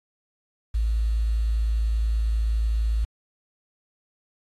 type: tone with quantisation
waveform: sine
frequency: 55.1 Hz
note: A1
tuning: 3 cents sharp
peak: -20 dBFS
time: 0.74-3.05 s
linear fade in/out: 10 ms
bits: 8
effects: AAC 32 kbps